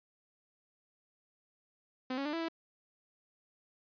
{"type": "tone with pitch steps", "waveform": "sawtooth", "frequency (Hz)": [256.7, 276.6, 297.7, 331, 328.9], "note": ["C4", "C#4", "D4", "E4", "E4"], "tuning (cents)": [-33, -4, 24, 7, -4], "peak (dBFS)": -30, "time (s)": [2.1, 2.485], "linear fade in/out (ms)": 5, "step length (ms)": 77, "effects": ["resampled to 11025 Hz"]}